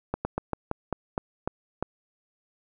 slowing click train, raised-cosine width 1 ms, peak -13 dBFS, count 9, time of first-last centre 0.14-1.826 s, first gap 110 ms, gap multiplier 1.18, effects none

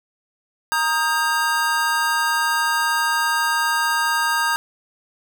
square chord, Eb major, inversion second, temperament equal with one note detuned, 932.3 / 1244.5 / 1601.9 Hz, Bb5 / Eb6 / G6, 0 / 0 / +37 cents, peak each -23 / -25 / -22 dBFS, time 0.72-4.56 s, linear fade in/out 0 ms, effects none

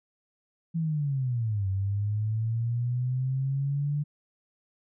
sine linear two-way sweep, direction down then up, 167.9 to 95 to 147.9 Hz, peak -25 dBFS, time 0.74-4.04 s, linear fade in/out 20 ms, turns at 1.68 s, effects none

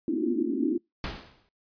white band-pass noise, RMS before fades -27 dBFS, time 0.08-0.78 s, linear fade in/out 2 ms, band 230 to 360 Hz, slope 96 dB/octave
pink noise with exponential decay, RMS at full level -31 dBFS, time 1.04-1.49 s, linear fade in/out 1 ms, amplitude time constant 96 ms
effects noise-tail reverb RT60 0.2 s tail -26 dB re dry + resampled to 11025 Hz

